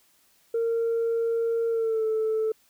sine tone with pitch glide, 460 to 439 Hz, A#4 to A4, -23 to -4 cents, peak -21 dBFS, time 0.54-2.52 s, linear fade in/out 5 ms, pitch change -81 cents, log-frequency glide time 1.69-2.05 s, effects tanh soft clip ceiling -20 dBFS + white hiss -63 dBFS RMS until 2.69 s

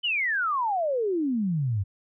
sine exponential sweep, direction down, 3068 to 92.5 Hz, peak -23 dBFS, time 0.03-1.84 s, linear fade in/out 20 ms, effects none

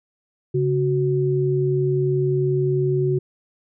sine tone pair together, 138.59 / 370 Hz, C#3 / F#4, 0 / 0 cents, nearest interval octave + perfect fourth, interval 1700 cents, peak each -20 dBFS, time 0.54-3.19 s, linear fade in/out 10 ms, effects none

